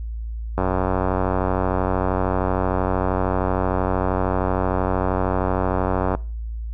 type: click train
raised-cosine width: 1 ms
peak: -7 dBFS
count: 519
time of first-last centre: 0.58-6.15 s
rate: 93 Hz
effects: noise-tail reverb RT60 0.4 s tail -23 dB re dry + added 56 Hz sine -26 dBFS peak until 6.73 s